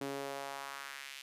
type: tone with high-pass filter sweep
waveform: sawtooth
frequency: 138.59 Hz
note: C#3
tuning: in tune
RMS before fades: -43 dBFS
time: 0.01-1.22 s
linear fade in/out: 5 ms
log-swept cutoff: 300 to 2800 Hz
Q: 1.6
effects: resampled to 32000 Hz